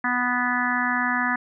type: harmonic tone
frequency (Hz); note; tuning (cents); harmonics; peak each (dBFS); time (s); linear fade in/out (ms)
246.9; B3; 0; 1 / 3 / 4 / 5 / 6 / 7 / 8; -28 / -31 / -29 / -29 / -30 / -25 / -31; 0.04-1.36; 5
effects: none